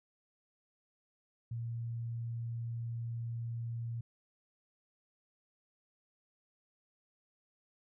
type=tone; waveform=sine; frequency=116.54 Hz; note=A#2; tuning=in tune; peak=-36 dBFS; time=1.51-4.01 s; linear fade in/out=5 ms; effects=none